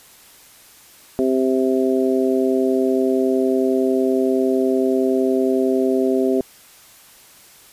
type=harmonic tone; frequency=130.81 Hz; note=C3; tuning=in tune; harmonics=2 / 3 / 4 / 5; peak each=-19 / -18 / -26 / -25 dBFS; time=1.19-6.41 s; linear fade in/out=0 ms; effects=white hiss -47 dBFS RMS until 7.72 s + resampled to 32000 Hz